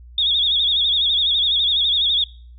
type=tone with vibrato; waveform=sine; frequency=3520 Hz; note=A7; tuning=in tune; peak=-15 dBFS; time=0.18-2.24 s; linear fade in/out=2 ms; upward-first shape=sine; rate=12 Hz; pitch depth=110 cents each way; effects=noise-tail reverb RT60 0.5 s tail -23 dB re dry + added 60 Hz sine -39 dBFS peak until 2.58 s